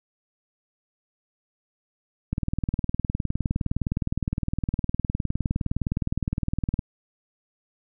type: click train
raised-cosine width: 5 ms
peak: -12 dBFS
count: 88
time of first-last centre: 2.33-6.792 s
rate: 19.5 Hz
effects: none

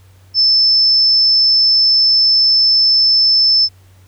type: tone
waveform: sine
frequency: 5274 Hz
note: E8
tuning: in tune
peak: -8 dBFS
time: 0.34-3.69 s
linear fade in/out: 50 ms
effects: added 94 Hz sine -43 dBFS peak until 4.07 s + pink hiss -53 dBFS RMS until 4.07 s

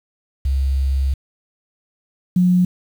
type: tone pair in turn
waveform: sine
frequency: 67.5 / 180.2 Hz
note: C#2 / F#3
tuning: -45 / -45 cents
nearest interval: octave + perfect fourth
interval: 1700 cents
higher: second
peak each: -15 / -11 dBFS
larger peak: second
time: 0.45-1.14 / 2.36-2.65 s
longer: first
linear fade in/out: 5 ms
effects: 7-bit

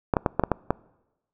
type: clicks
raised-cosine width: 1 ms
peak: -6 dBFS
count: 7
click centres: 0.138 / 0.168 / 0.262 / 0.396 / 0.437 / 0.517 / 0.706 s
effects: noise-tail reverb RT60 1.0 s tail -24 dB re dry

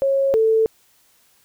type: tone pair in turn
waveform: sine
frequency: 546 / 443.8 Hz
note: C#5 / A4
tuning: -26 / +15 cents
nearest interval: major third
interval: 359 cents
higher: first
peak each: -15 / -13 dBFS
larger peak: second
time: 0.02-0.34 / 0.34-0.66 s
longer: neither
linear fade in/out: 0 ms
effects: white hiss -58 dBFS RMS until 1.44 s

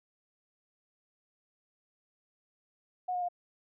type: tone with pitch steps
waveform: sine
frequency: 729 / 717.7 / 706.6 Hz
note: F#5 / F5 / F5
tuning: -26 / +47 / +20 cents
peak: -30 dBFS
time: 3.08-3.287 s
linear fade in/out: 10 ms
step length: 69 ms
effects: none

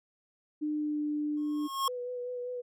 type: tone with pitch glide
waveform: sine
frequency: 301.6 to 298 Hz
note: D4 to D4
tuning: +46 to +25 cents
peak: -29 dBFS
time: 0.61-1.68 s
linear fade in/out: 20 ms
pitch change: -21 cents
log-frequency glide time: 0.74-1 s
type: tone with exponential growth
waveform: square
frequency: 1085 Hz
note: C#6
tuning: 37 cents flat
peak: -25 dBFS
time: 1.37-1.88 s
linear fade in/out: 2 ms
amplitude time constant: 110 ms
type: tone with vibrato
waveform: sine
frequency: 493.9 Hz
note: B4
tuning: in tune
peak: -34 dBFS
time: 1.87-2.62 s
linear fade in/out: 20 ms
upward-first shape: sine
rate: 5.1 Hz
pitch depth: 19 cents each way
effects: none

